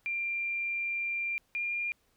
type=tone pair in turn; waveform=sine; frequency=2379 / 2404 Hz; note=D7 / D7; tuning=+22 / +40 cents; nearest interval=unison; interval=18 cents; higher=second; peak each=-30 / -30 dBFS; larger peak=neither; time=0.06-1.38 / 1.55-1.92 s; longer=first; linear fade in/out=0 ms; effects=pink hiss -71 dBFS RMS until 2.16 s